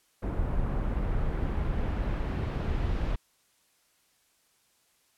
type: noise with low-pass filter sweep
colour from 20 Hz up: brown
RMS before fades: -29 dBFS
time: 0.22-3.16 s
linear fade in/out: 10 ms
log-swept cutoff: 1400 to 3700 Hz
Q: 0.76
effects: white hiss -68 dBFS RMS until 5.17 s + low-pass 12000 Hz 12 dB/octave